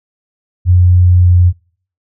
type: tone with pitch glide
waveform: sine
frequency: 89.6 to 88.93 Hz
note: F2 to F2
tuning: +45 to +32 cents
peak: -4 dBFS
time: 0.65-1.53 s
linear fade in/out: 50 ms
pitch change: -13 cents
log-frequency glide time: 1.16-1.31 s
effects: noise-tail reverb RT60 0.5 s tail -25 dB re dry